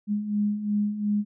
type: beating tone pair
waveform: sine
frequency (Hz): 205.4 / 208.2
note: G#3 / G#3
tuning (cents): -19 / +5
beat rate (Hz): 2.8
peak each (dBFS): -30 / -24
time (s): 0.07-1.25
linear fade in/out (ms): 50
effects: none